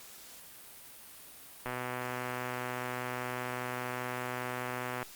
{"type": "click train", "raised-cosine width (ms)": 0.5, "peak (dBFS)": -21, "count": 422, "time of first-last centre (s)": [1.66, 5.028], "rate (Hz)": 125, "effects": ["white hiss -51 dBFS RMS until 5.15 s", "Opus 48 kbps"]}